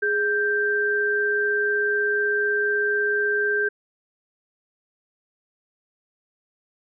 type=tone pair together; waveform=sine; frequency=415.8 / 1571 Hz; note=G#4 / G6; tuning=+2 / +3 cents; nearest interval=octave + major seventh; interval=2301 cents; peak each=-24 / -21 dBFS; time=0.02-3.69 s; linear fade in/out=10 ms; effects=none